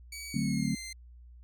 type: tone with pitch glide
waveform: 15% pulse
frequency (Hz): 2270 to 2082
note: C#7 to C7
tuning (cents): +41 to -9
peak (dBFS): -33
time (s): 0.12-0.93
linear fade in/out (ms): 5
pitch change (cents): -150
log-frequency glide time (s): 0.3-0.72
type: chord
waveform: sine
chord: D dominant seventh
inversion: none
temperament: equal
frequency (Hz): 146.83 / 185 / 220 / 261.6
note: D3 / F#3 / A3 / C4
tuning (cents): 0 / 0 / 0 / 0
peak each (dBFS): -33 / -33 / -32 / -34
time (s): 0.34-0.75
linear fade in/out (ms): 5
effects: added 60 Hz sine -49 dBFS peak until 1.43 s